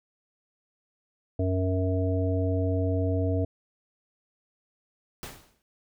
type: harmonic tone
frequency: 93 Hz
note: F#2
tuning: 9 cents sharp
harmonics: 1 / 3 / 5 / 7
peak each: -25 / -30 / -32 / -33 dBFS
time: 1.39-3.45 s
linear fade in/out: 5 ms
type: noise with exponential decay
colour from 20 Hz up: pink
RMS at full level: -36 dBFS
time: 5.23-5.62 s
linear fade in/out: 0 ms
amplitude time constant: 83 ms
effects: none